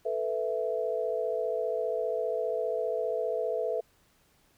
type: chord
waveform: sine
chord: A suspended second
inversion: none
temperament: just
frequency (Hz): 440 / 495 / 660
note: A4 / B4 / E5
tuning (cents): 0 / +4 / +2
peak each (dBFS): -32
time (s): 0.05-3.81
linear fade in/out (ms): 10
effects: pink hiss -66 dBFS RMS until 4.57 s